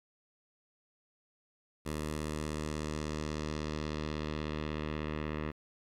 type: tone with low-pass filter sweep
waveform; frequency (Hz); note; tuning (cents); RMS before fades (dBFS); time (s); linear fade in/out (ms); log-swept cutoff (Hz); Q
10% pulse; 76.4; D#2; -31; -37; 1.85-5.52; 20; 12000 to 2300; 1.3
effects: 11-bit